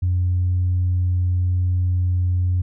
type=tone; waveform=sine; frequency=90.1 Hz; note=F#2; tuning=45 cents flat; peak=-15 dBFS; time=0.02-2.62 s; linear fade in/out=10 ms; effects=tanh soft clip ceiling -13 dBFS